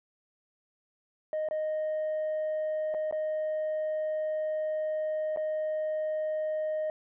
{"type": "tone with dropouts", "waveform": "sine", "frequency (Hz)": 620, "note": "D#5", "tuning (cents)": -6, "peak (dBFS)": -26, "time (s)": [1.33, 6.9], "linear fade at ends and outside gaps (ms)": 1, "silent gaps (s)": [[1.487, 1.51], [2.941, 2.946], [3.111, 3.125], [5.362, 5.372]], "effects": ["tanh soft clip ceiling -27 dBFS"]}